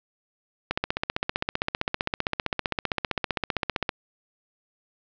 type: click train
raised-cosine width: 0.3 ms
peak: -8 dBFS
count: 50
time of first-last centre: 0.71-3.892 s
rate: 15.4 Hz
effects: low-pass 5000 Hz 12 dB/octave